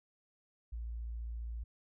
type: tone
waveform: sine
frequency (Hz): 57.4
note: A#1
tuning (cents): -26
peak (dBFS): -38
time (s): 0.72-1.64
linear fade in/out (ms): 10
effects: none